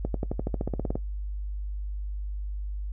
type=accelerating click train; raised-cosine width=2 ms; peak=-15 dBFS; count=14; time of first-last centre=0.05-0.955 s; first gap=93 ms; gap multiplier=0.95; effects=noise-tail reverb RT60 0.1 s tail -18 dB re dry + added 50 Hz sine -30 dBFS peak until 2.92 s